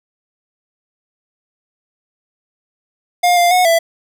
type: tone with pitch steps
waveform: square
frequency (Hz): 709 / 698 / 729 / 666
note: F5 / F5 / F#5 / E5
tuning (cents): +26 / -1 / -26 / +18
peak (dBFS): -10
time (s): 3.23-3.79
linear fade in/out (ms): 10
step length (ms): 140
effects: none